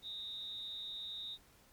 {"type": "tone with amplitude modulation", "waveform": "sine", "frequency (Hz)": 3729, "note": "A#7", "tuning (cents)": 0, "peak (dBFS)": -38, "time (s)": [0.02, 1.38], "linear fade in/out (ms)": 50, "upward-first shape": "sine", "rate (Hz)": 213, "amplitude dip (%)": 75, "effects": ["pink hiss -65 dBFS RMS until 1.72 s", "MP3 96 kbps"]}